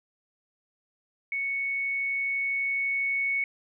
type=tone with level ramp; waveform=sine; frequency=2217 Hz; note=C#7; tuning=in tune; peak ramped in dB=-27 to -24 dBFS; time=1.32-3.44 s; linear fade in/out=2 ms; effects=none